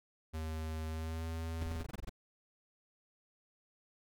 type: tone with pitch glide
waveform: square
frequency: 79.3 to 81.72 Hz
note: D#2 to E2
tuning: +33 to -14 cents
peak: -38 dBFS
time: 0.33-1.84 s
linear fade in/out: 20 ms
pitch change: +53 cents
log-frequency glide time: 0.87-1.28 s
type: noise bursts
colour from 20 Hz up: brown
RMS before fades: -41 dBFS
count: 11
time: 1.61-2.095 s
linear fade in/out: 5 ms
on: 25 ms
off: 21 ms
effects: none